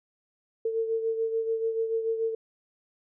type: beating tone pair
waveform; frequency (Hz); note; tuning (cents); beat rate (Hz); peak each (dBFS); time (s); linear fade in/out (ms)
sine; 449.6 / 456.5; A4 / A#4; +37 / -36; 6.9; -26 / -34; 0.65-2.35; 5
effects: none